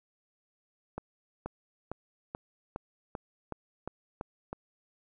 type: accelerating click train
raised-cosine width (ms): 1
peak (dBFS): -22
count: 10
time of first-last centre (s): 0.98-4.53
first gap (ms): 480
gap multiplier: 0.95
effects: none